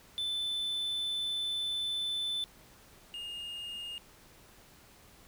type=tone pair in turn; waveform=triangle; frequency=3520 / 2837 Hz; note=A7 / F7; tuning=0 / +27 cents; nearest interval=major third; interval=373 cents; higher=first; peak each=-30 / -37 dBFS; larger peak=first; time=0.18-2.44 / 3.14-3.98 s; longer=first; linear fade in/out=0 ms; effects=pink hiss -58 dBFS RMS until 5.27 s